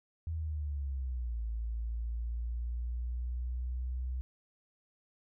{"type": "linear two-way sweep", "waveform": "sine", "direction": "down then up", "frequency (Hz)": [82.41, 55.6, 63.4], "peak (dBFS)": -33, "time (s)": [0.27, 4.21], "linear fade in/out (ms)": 0, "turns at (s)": 1.43, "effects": []}